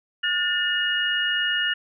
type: tone cluster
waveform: sine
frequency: 1439 / 1782 / 2874 Hz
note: F#6 / A6 / F7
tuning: -49 / +22 / +49 cents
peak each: -27 / -25 / -24 dBFS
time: 0.23-1.74 s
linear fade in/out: 10 ms
effects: none